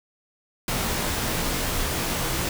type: noise with comb filter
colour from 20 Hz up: pink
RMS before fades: -26 dBFS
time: 0.68-2.49 s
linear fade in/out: 2 ms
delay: 20 ms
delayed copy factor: -0.65
effects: none